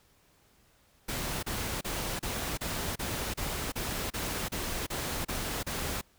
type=noise bursts; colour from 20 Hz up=pink; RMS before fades=-34 dBFS; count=13; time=1.08-6.014 s; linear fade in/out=10 ms; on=350 ms; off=32 ms; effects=pink hiss -65 dBFS RMS until 6.18 s